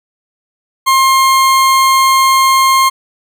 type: tone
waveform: 40% pulse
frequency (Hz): 1064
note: C6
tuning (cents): +29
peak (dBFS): -6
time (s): 0.86-2.9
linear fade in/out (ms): 20
effects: none